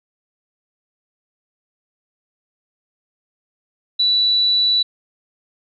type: tone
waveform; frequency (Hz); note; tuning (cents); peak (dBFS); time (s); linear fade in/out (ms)
sine; 3951; B7; 0; -13; 3.99-4.83; 10
effects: none